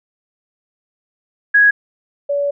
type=tone pair in turn; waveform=sine; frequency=1661.2 / 570.3 Hz; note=G#6 / C#5; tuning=0 / +49 cents; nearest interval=octave + perfect fifth; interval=1851 cents; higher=first; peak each=-7 / -15 dBFS; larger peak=first; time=1.54-1.71 / 2.29-2.51 s; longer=second; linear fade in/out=10 ms; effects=none